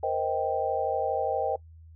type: chord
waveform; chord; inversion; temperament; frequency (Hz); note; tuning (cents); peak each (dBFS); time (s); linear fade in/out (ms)
sine; C minor seventh; third; just; 470.9 / 523.3 / 627.9 / 784.9; Bb4 / C5 / Eb5 / G5; +18 / 0 / +16 / +2; -32 / -31 / -31 / -29; 0.03-1.56; 5
effects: noise-tail reverb RT60 0.1 s tail -21 dB re dry + added 81 Hz sine -47 dBFS peak until 1.95 s